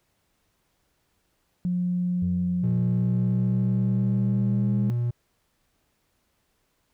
sine tone with pitch glide, 178.4 to 200.2 Hz, F3 to G3, +37 to +37 cents, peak -22 dBFS, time 1.65-4.9 s, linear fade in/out 0 ms, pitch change +200 cents, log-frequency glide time 2.68-4.75 s
sine tone with exponential decay, 90 Hz, F#2, 47 cents flat, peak -26 dBFS, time 2.22-3.51 s, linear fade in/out 5 ms, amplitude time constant 280 ms
triangle tone, 120 Hz, B2, 49 cents flat, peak -20 dBFS, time 2.63-5.11 s, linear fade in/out 10 ms
effects tanh soft clip ceiling -15 dBFS + pink hiss -71 dBFS RMS until 6.93 s

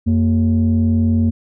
sine tone pair together, 89.97 / 230 Hz, F#2 / A#3, -48 / -23 cents, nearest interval octave + major third, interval 1625 cents, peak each -13 dBFS, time 0.06-1.31 s, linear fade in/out 20 ms, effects tanh soft clip ceiling -8 dBFS

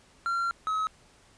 triangle tone pair in turn, 1374 / 1280.6 Hz, F6 / D#6, -29 / +49 cents, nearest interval minor second, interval 122 cents, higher first, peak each -24 dBFS, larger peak neither, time 0.26-0.51 / 0.67-0.87 s, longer first, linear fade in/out 0 ms, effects pink hiss -59 dBFS RMS until 1.37 s + resampled to 22050 Hz

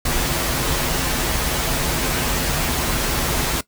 pink noise with comb filter, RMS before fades -21 dBFS, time 0.05-3.61 s, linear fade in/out 5 ms, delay 10 ms, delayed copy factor -0.65, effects noise-tail reverb RT60 0.1 s tail -18 dB re dry

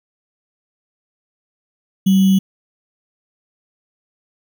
sine tone with sample-and-hold, 191.8 Hz, G3, 37 cents flat, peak -9 dBFS, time 2.06-2.39 s, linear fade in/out 10 ms, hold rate 3150 Hz, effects none

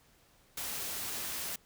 white noise, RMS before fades -38 dBFS, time 0.57-1.56 s, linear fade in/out 5 ms, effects pink hiss -65 dBFS RMS until 1.65 s

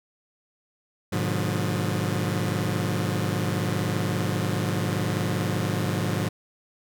sawtooth chord, G# diminished seventh, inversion none, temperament just, 103.83 / 124.59 / 149.51 / 179.41 Hz, G#2 / B2 / D3 / F3, 0 / +16 / +31 / +47 cents, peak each -24 / -28 / -26 / -25 dBFS, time 1.12-6.29 s, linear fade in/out 10 ms, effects none

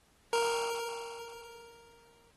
25% pulse tone with exponential decay, 466.2 Hz, A#4, in tune, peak -22 dBFS, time 0.33-2.31 s, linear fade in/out 1 ms, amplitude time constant 430 ms, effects pink hiss -67 dBFS RMS until 2.36 s + AAC 32 kbps

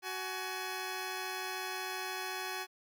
10% pulse tone pair together, 373.9 / 844 Hz, F#4 / G#5, +18 / +28 cents, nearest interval octave + major second, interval 1410 cents, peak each -31 / -32 dBFS, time 0.02-2.67 s, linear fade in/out 50 ms, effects none

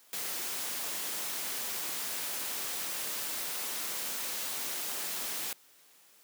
white noise, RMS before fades -36 dBFS, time 0.13-5.53 s, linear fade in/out 2 ms, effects white hiss -61 dBFS RMS until 6.23 s + high-pass 200 Hz 12 dB/octave

